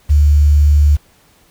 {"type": "tone with quantisation", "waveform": "sine", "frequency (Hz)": 73.5, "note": "D2", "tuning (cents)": 2, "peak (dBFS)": -6, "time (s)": [0.09, 0.97], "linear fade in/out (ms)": 20, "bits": 6, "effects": ["pink hiss -51 dBFS RMS until 1.5 s"]}